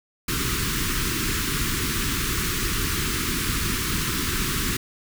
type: band-stop noise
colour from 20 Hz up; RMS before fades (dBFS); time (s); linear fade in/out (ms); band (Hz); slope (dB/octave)
pink; -25; 0.28-4.77; 5; 400 to 1100; 48
effects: none